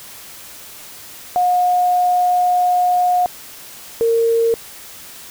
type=tone pair in turn; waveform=sine; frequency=720 / 459.4 Hz; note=F#5 / A#4; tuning=-47 / -25 cents; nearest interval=minor sixth; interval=778 cents; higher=first; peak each=-12 dBFS; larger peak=neither; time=1.36-3.26 / 4.01-4.54 s; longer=first; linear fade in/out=0 ms; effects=white hiss -37 dBFS RMS until 5.3 s